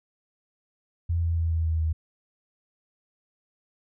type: tone with pitch steps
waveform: sine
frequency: 84.6 / 83.58 / 82.57 / 81.58 / 80.59 / 79.62 Hz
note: E2 / E2 / E2 / E2 / E2 / D#2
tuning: +45 / +24 / +3 / -17 / -39 / +40 cents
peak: -22 dBFS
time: 1.09-1.93 s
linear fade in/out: 10 ms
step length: 140 ms
effects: none